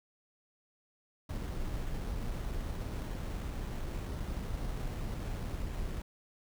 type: noise with sample-and-hold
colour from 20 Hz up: brown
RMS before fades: -37 dBFS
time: 1.29-6.02 s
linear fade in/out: 5 ms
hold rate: 4900 Hz
effects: none